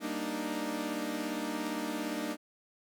sawtooth chord, Eb major seventh, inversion first, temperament equal, 196 / 233.1 / 293.7 / 311.1 Hz, G3 / Bb3 / D4 / Eb4, 0 / 0 / 0 / 0 cents, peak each -39 / -35 / -34 / -34 dBFS, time 0-2.37 s, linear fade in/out 50 ms, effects none

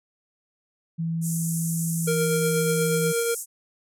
sine tone, 164.81 Hz, E3, in tune, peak -24 dBFS, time 0.98-3.13 s, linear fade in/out 20 ms
white band-pass noise, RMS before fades -33 dBFS, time 1.21-3.46 s, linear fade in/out 50 ms, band 6400 to 12000 Hz, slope 48 dB/octave
square tone with tremolo, 466.2 Hz, A#4, in tune, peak -22 dBFS, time 2.07-3.35 s, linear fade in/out 10 ms, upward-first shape triangle, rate 8.3 Hz, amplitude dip 35%
effects none

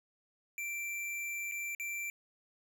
square tone with dropouts, 2349 Hz, D7, in tune, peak -37 dBFS, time 0.58-2.1 s, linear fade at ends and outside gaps 1 ms, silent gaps 1.514-1.52 / 1.749-1.798 s, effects none

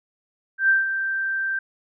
sine tone with ADSR envelope, 1568 Hz, G6, in tune, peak -13 dBFS, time 0.58-1.59 s, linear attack 110 ms, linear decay 160 ms, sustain -9 dB, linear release 4 ms, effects none

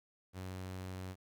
sawtooth tone, 93 Hz, F#2, 9 cents sharp, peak -38 dBFS, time 0.33-1.16 s, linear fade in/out 50 ms, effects 12-bit

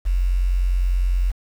sine tone, 44.95 Hz, F#1, 49 cents flat, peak -16 dBFS, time 0.05-1.32 s, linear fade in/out 20 ms, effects 7-bit

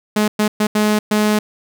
sawtooth tone bursts at uneven times, 211.7 Hz, G#3, 33 cents sharp, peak -9 dBFS, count 5, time 0.16-0.28 / 0.39-0.48 / 0.6-0.67 / 0.75-0.99 / 1.11-1.39 s, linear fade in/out 5 ms, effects none

